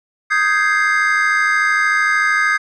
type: chord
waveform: triangle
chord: Ab major seventh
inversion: second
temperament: equal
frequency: 1244.5 / 1568 / 1661.2 / 2093 Hz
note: Eb6 / G6 / Ab6 / C7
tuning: 0 / 0 / 0 / 0 cents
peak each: -17 dBFS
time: 0.3-2.58 s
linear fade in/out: 20 ms
effects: resampled to 22050 Hz